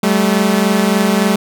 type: tone pair together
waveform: sawtooth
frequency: 192.6 / 216.1 Hz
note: G3 / A3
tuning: -30 / -31 cents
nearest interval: major second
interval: 199 cents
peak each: -10 dBFS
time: 0.03-1.36 s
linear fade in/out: 5 ms
effects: none